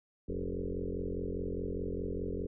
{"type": "tone with frequency modulation", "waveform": "sine", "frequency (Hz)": 233.1, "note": "A#3", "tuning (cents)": 0, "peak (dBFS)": -33, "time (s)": [0.28, 2.47], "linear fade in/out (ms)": 10, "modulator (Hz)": 44.9, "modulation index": 5.3, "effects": []}